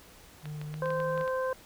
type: tone with pitch glide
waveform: triangle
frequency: 150.4 to 157.88 Hz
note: D3 to D#3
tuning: +42 to +26 cents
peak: -34 dBFS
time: 0.42-1.26 s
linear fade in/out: 50 ms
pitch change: +84 cents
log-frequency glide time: 0.68-0.86 s
type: clicks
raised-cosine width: 0.3 ms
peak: -27 dBFS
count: 9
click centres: 0.456 / 0.615 / 0.741 / 0.858 / 0.905 / 1.002 / 1.177 / 1.211 / 1.278 s
type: harmonic tone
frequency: 519 Hz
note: C5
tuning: 14 cents flat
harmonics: 1 / 2 / 3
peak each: -29 / -35 / -39 dBFS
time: 0.82-1.53 s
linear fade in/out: 2 ms
effects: pink hiss -54 dBFS RMS until 1.65 s